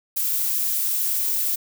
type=noise; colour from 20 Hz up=violet; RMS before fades=-23 dBFS; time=0.16-1.56 s; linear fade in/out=10 ms; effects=none